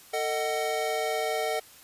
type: chord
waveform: square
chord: D# diminished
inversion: second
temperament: just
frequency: 448 / 622.3 / 746.7 Hz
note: A4 / D#5 / F#5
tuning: +31 / 0 / +16 cents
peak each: -32 dBFS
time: 0.13-1.6 s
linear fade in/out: 10 ms
effects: white hiss -52 dBFS RMS until 1.83 s + resampled to 32000 Hz